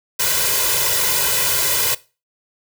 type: noise with comb filter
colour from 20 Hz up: white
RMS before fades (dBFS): -18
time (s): 0.19-1.95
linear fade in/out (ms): 10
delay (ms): 2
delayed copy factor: +1
effects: noise-tail reverb RT60 0.3 s tail -19 dB re dry + high-pass 60 Hz 12 dB/octave